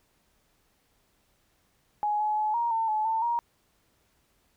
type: tone with pitch steps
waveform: sine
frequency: 837 / 849 / 854 / 940 / 900 / 859 / 894 / 943 Hz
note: G#5 / G#5 / G#5 / A#5 / A5 / A5 / A5 / A#5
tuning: +13 / +38 / +48 / +14 / +39 / -42 / +27 / +20 cents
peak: -24 dBFS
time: 2.03-3.39 s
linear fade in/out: 0 ms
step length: 170 ms
effects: pink hiss -69 dBFS RMS until 4.56 s